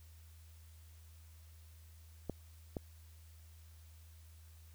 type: clicks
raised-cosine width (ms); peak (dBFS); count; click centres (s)
2; -24 / -25; 2; 2.297 / 2.768
effects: added 80 Hz sine -55 dBFS peak until 4.74 s + white hiss -67 dBFS RMS until 4.74 s